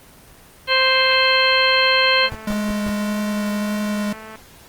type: harmonic tone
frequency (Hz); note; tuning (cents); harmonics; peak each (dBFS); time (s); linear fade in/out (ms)
523.3; C5; 0; 1 / 2 / 3 / 4 / 5 / 6 / 8; -21 / -21 / -21 / -21 / -21 / -21 / -21; 0.67-2.3; 50
type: click train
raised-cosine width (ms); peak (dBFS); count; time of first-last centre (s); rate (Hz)
0.5; -23; 467; 2.23-4.358; 219
type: noise bursts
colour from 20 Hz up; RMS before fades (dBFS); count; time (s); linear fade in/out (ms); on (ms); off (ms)
brown; -28; 4; 2.32-2.894; 0; 31; 150
type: tone with vibrato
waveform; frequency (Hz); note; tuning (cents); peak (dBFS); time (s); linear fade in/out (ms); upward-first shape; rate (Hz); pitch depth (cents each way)
square; 207.7; G#3; 0; -21; 2.47-4.13; 5; triangle; 1.7; 11
effects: pink hiss -46 dBFS RMS until 4.68 s + Opus 24 kbps